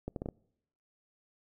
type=accelerating click train; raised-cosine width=2 ms; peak=-23 dBFS; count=5; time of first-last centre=0.08-0.288 s; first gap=82 ms; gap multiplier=0.7; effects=noise-tail reverb RT60 0.8 s tail -26 dB re dry